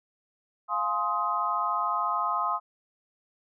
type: chord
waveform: sine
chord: F minor seventh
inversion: none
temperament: just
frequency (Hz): 698.5 / 838.1 / 1047.7 / 1257.2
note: F5 / Ab5 / C6 / Eb6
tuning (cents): 0 / +16 / +2 / +18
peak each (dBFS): -34 / -34 / -29 / -28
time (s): 0.68-2.6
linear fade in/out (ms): 50
effects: none